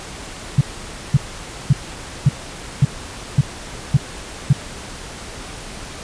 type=tone bursts; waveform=sine; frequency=139.2 Hz; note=C#3; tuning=8 cents sharp; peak=-7 dBFS; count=8; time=0.58-4.53 s; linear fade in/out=5 ms; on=30 ms; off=530 ms; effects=pink hiss -33 dBFS RMS until 6.03 s + resampled to 22050 Hz